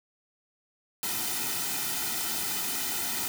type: noise with comb filter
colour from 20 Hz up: white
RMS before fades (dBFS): -31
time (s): 1.03-3.28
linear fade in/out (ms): 0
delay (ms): 1.8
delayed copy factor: -0.8
effects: none